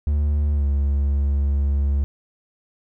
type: tone with pitch glide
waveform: triangle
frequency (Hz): 73.42 to 70.27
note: D2 to C#2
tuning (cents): 0 to +24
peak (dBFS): -15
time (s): 0.07-2.04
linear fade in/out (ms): 0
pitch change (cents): -76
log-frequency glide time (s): 0.53-0.65
effects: none